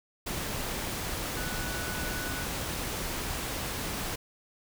sine tone in noise, 1480 Hz, F#6, in tune, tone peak -39 dBFS, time 1.36-2.45 s, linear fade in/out 10 ms, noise pink, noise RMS -34 dBFS, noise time 0.26-4.16 s, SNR -8 dB, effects none

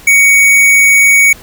sine tone with hard clipping, 2239 Hz, C#7, 17 cents sharp, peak -5 dBFS, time 0.07-1.33 s, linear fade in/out 5 ms, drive 15 dB, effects pink hiss -36 dBFS RMS until 1.42 s

